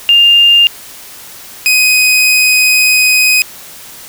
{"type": "tone pair in turn", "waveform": ["sine", "sawtooth"], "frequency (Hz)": [2804, 2507], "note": ["F7", "D#7"], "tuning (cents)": [6, 12], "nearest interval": "major second", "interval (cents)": 194, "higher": "first", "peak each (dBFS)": -3, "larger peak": "neither", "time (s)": [[0.09, 0.67], [1.66, 3.42]], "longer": "second", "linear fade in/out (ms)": 0, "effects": ["white hiss -32 dBFS RMS until 4.08 s"]}